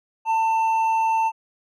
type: tone with hard clipping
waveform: sine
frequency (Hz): 894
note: A5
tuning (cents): +27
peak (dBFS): -19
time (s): 0.25-1.32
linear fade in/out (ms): 50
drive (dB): 4
effects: none